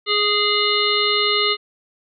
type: harmonic tone with a mistuned harmonic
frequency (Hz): 415.3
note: G#4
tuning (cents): 0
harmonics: 1 / 3 / 5 / 7 / 9 / 10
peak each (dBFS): -23 / -23 / -23 / -23 / -23 / -23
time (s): 0.06-1.57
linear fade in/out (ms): 50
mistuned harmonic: 9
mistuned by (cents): -48
effects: none